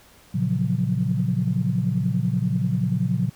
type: chord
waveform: sine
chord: Gb major seventh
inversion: first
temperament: equal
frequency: 116.54 / 138.59 / 174.61 / 185 Hz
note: Bb2 / Db3 / F3 / Gb3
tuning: 0 / 0 / 0 / 0 cents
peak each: -25 dBFS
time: 0.34-3.3 s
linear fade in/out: 10 ms
effects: tanh soft clip ceiling -9 dBFS + pink hiss -52 dBFS RMS until 3.35 s